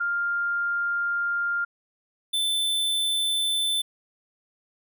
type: tone pair in turn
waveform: sine / square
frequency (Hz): 1400 / 3528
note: F6 / A7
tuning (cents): +4 / +4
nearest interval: octave + major third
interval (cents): 1600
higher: second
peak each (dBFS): -23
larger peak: neither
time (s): 0-1.65 / 2.33-3.82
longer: first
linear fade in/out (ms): 10
effects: none